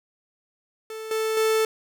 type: tone with level steps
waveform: 45% pulse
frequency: 440 Hz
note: A4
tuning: in tune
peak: -33 / -23 / -19 dBFS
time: 0.9-1.65 s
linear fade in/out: 2 ms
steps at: 1.11 / 1.37 s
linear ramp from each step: 2 ms
effects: none